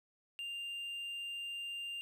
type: tone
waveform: triangle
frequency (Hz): 2794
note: F7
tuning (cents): 0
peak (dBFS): -38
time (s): 0.39-2.01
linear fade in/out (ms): 0
effects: none